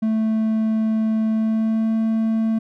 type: tone with pitch glide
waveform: triangle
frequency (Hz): 220 to 222.7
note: A3 to A3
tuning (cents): 0 to +21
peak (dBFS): -15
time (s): 0.02-2.59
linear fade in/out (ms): 10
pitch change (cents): +21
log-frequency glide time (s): 1.32-1.94
effects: none